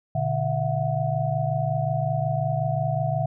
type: tone cluster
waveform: sine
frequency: 121.6 / 147.1 / 662 / 730 Hz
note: B2 / D3 / E5 / F#5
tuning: -26 / +3 / +7 / -24 cents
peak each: -27 / -26 / -28 / -29 dBFS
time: 0.15-3.26 s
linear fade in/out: 5 ms
effects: none